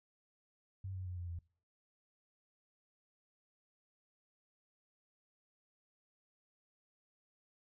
sine tone with pitch steps, 95.5 / 92.83 / 90.24 / 87.73 / 85.28 Hz, G2 / F#2 / F#2 / F2 / F2, -45 / +6 / -43 / +8 / -41 cents, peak -40 dBFS, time 0.84-1.39 s, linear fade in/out 5 ms, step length 110 ms, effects noise-tail reverb RT60 0.5 s tail -24 dB re dry

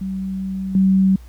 sine tone with level steps, 190.9 Hz, G3, 46 cents flat, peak -22 / -11 dBFS, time 0.01-1.16 s, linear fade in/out 5 ms, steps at 0.75 s, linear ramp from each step 2 ms, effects added 60 Hz sine -37 dBFS peak until 1.28 s + pink hiss -53 dBFS RMS until 1.28 s

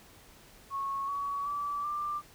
sine tone with pitch steps, 1100 / 1127.7 / 1156 / 1185.1 Hz, C#6 / C#6 / D6 / D6, -14 / +29 / -28 / +15 cents, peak -31 dBFS, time 0.7-2.22 s, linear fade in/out 50 ms, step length 380 ms, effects pink hiss -56 dBFS RMS until 2.34 s

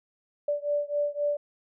sine beating tone pair, 582 / 585.8 Hz, D5 / D5, -16 / -5 cents, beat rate 3.8 Hz, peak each -28 / -29 dBFS, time 0.48-1.37 s, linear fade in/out 5 ms, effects none

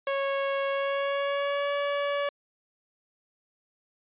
sawtooth tone with pitch glide, 551 to 570.4 Hz, C#5 to C#5, -11 to +49 cents, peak -22 dBFS, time 0.07-2.29 s, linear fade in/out 2 ms, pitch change +60 cents, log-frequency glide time 0.69-1.73 s, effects resampled to 8000 Hz

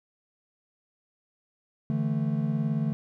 triangle chord, D suspended second, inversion none, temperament just, 146.83 / 165.19 / 220.2 Hz, D3 / E3 / A3, 0 / +4 / +2 cents, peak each -26 / -29 / -27 dBFS, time 1.9-2.93 s, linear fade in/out 0 ms, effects none

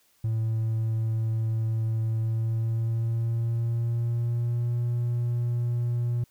triangle tone with pitch glide, 111.8 to 119.82 Hz, A2 to A#2, +28 to +48 cents, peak -21 dBFS, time 0.24-6.24 s, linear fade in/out 5 ms, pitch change +120 cents, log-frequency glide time 2.16-4.78 s, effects tanh soft clip ceiling -18 dBFS + white hiss -65 dBFS RMS until 6.3 s

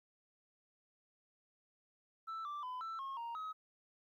sine tone with pitch steps, 1323 / 1173 / 1007 / 1329 / 1082 / 933 / 1272 Hz, E6 / D6 / B5 / E6 / C#6 / A#5 / D#6, +6 / -2 / +33 / +14 / -42 / +1 / +38 cents, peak -38 dBFS, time 2.27-3.53 s, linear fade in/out 20 ms, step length 180 ms, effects tanh soft clip ceiling -40 dBFS + 13-bit

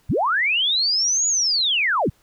sine linear two-way sweep, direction up then down, 50.3 to 6900 to 50.3 Hz, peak -17 dBFS, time 0.09-2.1 s, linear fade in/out 10 ms, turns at 1.27 s, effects pink hiss -60 dBFS RMS until 2.22 s

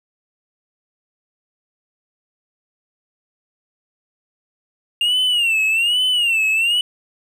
triangle tone with vibrato, 2794 Hz, F7, in tune, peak -13 dBFS, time 5.01-6.81 s, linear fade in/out 2 ms, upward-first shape sine, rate 1.2 Hz, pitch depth 140 cents each way, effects none

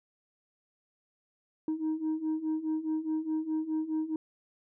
sine beating tone pair, 311.1 / 315.9 Hz, D#4 / D#4, 0 / +26 cents, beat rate 4.8 Hz, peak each -32 / -29 dBFS, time 1.68-4.16 s, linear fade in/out 2 ms, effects tanh soft clip ceiling -26 dBFS

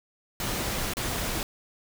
pink noise with dropouts, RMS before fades -30 dBFS, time 0.4-1.43 s, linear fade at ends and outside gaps 1 ms, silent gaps 0.936-0.969 s, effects none

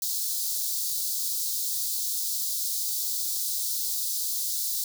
white high-pass noise, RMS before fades -29 dBFS, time 0.02-4.84 s, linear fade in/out 2 ms, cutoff 3900 Hz, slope 48 dB/octave, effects none

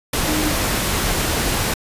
sine tone in noise, 306.2 Hz, D#4, 28 cents flat, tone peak -22 dBFS, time 0.27-0.51 s, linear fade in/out 5 ms, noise pink, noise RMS -20 dBFS, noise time 0.13-1.74 s, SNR -5 dB, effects resampled to 32000 Hz

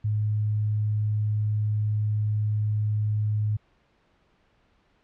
sine tone, 106.1 Hz, G#2, 38 cents sharp, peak -22 dBFS, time 0.04-3.57 s, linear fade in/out 10 ms, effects pink hiss -65 dBFS RMS until 5.03 s + low-pass 3000 Hz 12 dB/octave

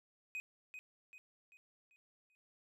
triangle tone with echo, 2508 Hz, D#7, 13 cents sharp, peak -38 dBFS, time 0.35-0.4 s, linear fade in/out 0 ms, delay 390 ms, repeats 5, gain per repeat -7 dB, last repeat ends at 2.35 s, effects none

